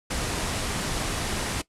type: low-pass noise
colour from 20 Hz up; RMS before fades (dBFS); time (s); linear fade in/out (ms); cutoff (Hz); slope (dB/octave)
pink; -29; 0.1-1.62; 10; 11000; 48
effects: noise-tail reverb RT60 0.1 s tail -18 dB re dry